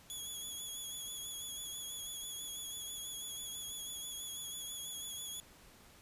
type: tone with vibrato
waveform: 15% pulse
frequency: 3371 Hz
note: G#7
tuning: 25 cents sharp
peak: -35 dBFS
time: 0.1-5.4 s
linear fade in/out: 0 ms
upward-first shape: sine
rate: 6.1 Hz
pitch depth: 36 cents each way
effects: pink hiss -60 dBFS RMS until 6.01 s + resampled to 32000 Hz